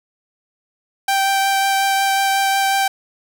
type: tone with vibrato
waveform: sawtooth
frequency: 782 Hz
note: G5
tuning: 4 cents flat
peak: -11 dBFS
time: 1.08-2.88 s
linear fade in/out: 5 ms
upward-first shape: triangle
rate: 5.5 Hz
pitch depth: 11 cents each way
effects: none